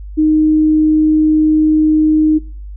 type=tone; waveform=sine; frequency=309.4 Hz; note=D#4; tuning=10 cents flat; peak=-8 dBFS; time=0.17-2.39 s; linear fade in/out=20 ms; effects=noise-tail reverb RT60 0.5 s tail -26 dB re dry + added 50 Hz sine -26 dBFS peak until 2.76 s